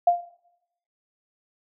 sine tone with exponential decay, 698.5 Hz, F5, in tune, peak -12 dBFS, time 0.07-0.31 s, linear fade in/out 5 ms, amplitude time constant 52 ms, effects noise-tail reverb RT60 0.8 s tail -17 dB re dry

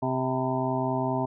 harmonic tone with a mistuned harmonic, 130 Hz, C3, 11 cents flat, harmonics 1 / 2 / 3 / 5 / 6 / 7 / 8, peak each -31 / -30 / -33 / -31 / -36 / -32 / -37 dBFS, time 0.02-1.26 s, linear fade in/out 10 ms, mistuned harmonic 8, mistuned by -77 cents, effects none

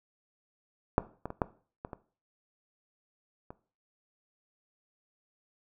clicks, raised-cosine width 1 ms, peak -7 / -21 / -24 / -12 / -23 / -25 / -29 dBFS, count 7, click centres 0.981 / 1.256 / 1.304 / 1.418 / 1.849 / 1.932 / 3.505 s, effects noise-tail reverb RT60 0.4 s tail -17 dB re dry

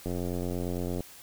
click train, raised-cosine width 2 ms, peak -20 dBFS, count 85, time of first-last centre 0.06-1.006 s, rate 88.8 Hz, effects white hiss -50 dBFS RMS until 1.22 s

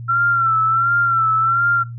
sine tone with vibrato, 1352 Hz, E6, 43 cents sharp, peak -13 dBFS, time 0.08-1.84 s, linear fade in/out 20 ms, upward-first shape sine, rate 1.4 Hz, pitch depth 58 cents each way, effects noise-tail reverb RT60 0.2 s tail -20 dB re dry + added 118 Hz sine -28 dBFS peak until 1.98 s

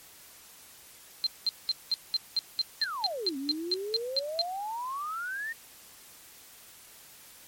sine tone bursts, 4151 Hz, C8, 15 cents flat, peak -23 dBFS, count 15, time 1.24-4.415 s, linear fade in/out 0 ms, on 25 ms, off 200 ms
sine exponential two-way sweep, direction down then up, 1864.7 to 263.8 to 1864.7 Hz, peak -32 dBFS, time 2.81-5.53 s, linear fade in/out 10 ms, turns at 3.37 s
effects white hiss -52 dBFS RMS until 7.47 s + MP3 64 kbps

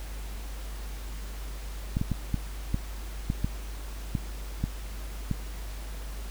clicks, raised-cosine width 5 ms, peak -14 dBFS, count 10, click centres 1.969 / 2.014 / 2.117 / 2.343 / 2.744 / 3.301 / 3.445 / 4.152 / 4.64 / 5.313 s, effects added 50 Hz sine -35 dBFS peak until 6.3 s + pink hiss -46 dBFS RMS until 6.3 s

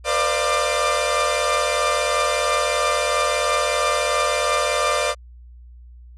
sawtooth tone cluster, 472.9 / 518 / 595 / 689 / 1193 Hz, A#4 / C5 / D5 / F5 / D6, +25 / -17 / +22 / -24 / +27 cents, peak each -25 / -22 / -19 / -24 / -19 dBFS, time 0.04-5.15 s, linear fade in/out 50 ms, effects added 60 Hz sine -40 dBFS peak until 6.17 s + resampled to 24000 Hz

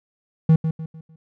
triangle tone with echo, 159.9 Hz, D#3, 48 cents sharp, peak -8 dBFS, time 0.49-0.56 s, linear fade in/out 5 ms, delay 150 ms, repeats 4, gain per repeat -9 dB, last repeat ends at 1.16 s, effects none

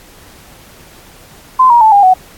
sine tone with pitch steps, 1029 / 949.1 / 875.3 / 807.3 / 744.6 Hz, C6 / A#5 / A5 / G#5 / F#5, -29 / +31 / -9 / -49 / +11 cents, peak -3 dBFS, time 1.59-2.14 s, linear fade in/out 10 ms, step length 110 ms, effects pink hiss -40 dBFS RMS until 2.37 s + AAC 64 kbps

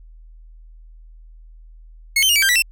sawtooth tone with pitch steps, 2178 / 3095 / 2851 / 2299 / 1582 / 1954 / 2685 Hz, C#7 / G7 / F7 / D7 / G6 / B6 / E7, -31 / -23 / +35 / -37 / +15 / -19 / +31 cents, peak -10 dBFS, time 2.16-2.622 s, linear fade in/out 5 ms, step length 66 ms, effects added 40 Hz sine -40 dBFS peak until 2.71 s

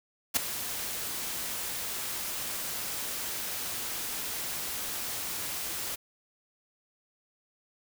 white noise with ADSR envelope, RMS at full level -22 dBFS, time 0.34-5.96 s, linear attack 25 ms, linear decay 9 ms, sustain -13 dB, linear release 16 ms, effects none

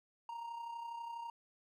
triangle tone with amplitude modulation, 932.3 Hz, A#5, in tune, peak -38 dBFS, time 0.29-1.3 s, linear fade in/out 2 ms, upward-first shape sine, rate 32.2 Hz, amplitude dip 50%, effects none

